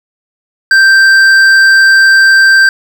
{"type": "tone with hard clipping", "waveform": "triangle", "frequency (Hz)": 1568, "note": "G6", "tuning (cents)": 0, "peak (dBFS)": -4, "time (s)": [0.71, 2.69], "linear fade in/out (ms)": 2, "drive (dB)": 11, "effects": []}